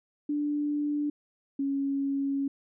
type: tone pair in turn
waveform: sine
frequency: 293.7 / 276.7 Hz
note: D4 / C#4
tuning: 0 / -3 cents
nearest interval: minor second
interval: 103 cents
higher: first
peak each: -26 dBFS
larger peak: neither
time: 0.29-1.1 / 1.59-2.48 s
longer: second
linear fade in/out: 5 ms
effects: none